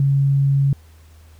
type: tone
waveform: sine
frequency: 138.59 Hz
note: C#3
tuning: in tune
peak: -13 dBFS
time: 0-0.73 s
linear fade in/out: 2 ms
effects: added 79 Hz sine -44 dBFS peak until 1.39 s + pink hiss -55 dBFS RMS until 1.39 s